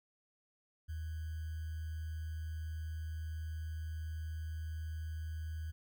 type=tone with sample-and-hold; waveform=sine; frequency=79.3 Hz; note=D#2; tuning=33 cents sharp; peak=-38 dBFS; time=0.88-5.72 s; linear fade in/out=20 ms; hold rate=1575 Hz; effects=none